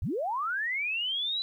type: linear sweep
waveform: sine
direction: up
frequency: 52.3 to 4007 Hz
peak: -28 dBFS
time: 0.02-1.42 s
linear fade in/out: 0 ms
effects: 11-bit